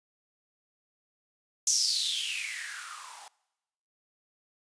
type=noise with band-pass filter sweep; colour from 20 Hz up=violet; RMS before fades=-32 dBFS; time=1.67-3.28 s; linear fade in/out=2 ms; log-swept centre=6200 to 780 Hz; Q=8.6; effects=noise-tail reverb RT60 1.0 s tail -23 dB re dry + resampled to 22050 Hz